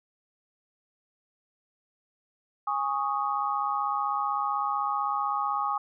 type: chord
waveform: sine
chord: Ab suspended fourth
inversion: none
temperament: equal with one note detuned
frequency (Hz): 824.4 / 1108.7 / 1244.5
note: Ab5 / Db6 / Eb6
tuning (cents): -13 / 0 / 0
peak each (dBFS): -30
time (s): 2.67-5.78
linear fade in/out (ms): 5
effects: none